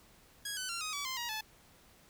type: tone with pitch steps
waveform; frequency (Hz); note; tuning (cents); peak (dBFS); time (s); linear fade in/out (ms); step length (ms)
10% pulse; 1655 / 1508.9 / 1375.7 / 1254.3 / 1143.5 / 1042.6 / 950.5 / 866.6; G#6 / F#6 / F6 / D#6 / D6 / C6 / A#5 / A5; -6 / +34 / -26 / +14 / -47 / -6 / +33 / -27; -28; 0.45-1.41; 5; 120
effects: pink hiss -62 dBFS RMS until 2.09 s